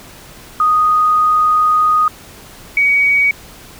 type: tone pair in turn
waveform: sine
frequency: 1242 / 2257 Hz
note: D#6 / C#7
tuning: -3 / +31 cents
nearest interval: minor seventh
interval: 1034 cents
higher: second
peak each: -9 dBFS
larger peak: neither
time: 0.6-2.08 / 2.77-3.31 s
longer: first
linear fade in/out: 2 ms
effects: pink hiss -38 dBFS RMS until 3.79 s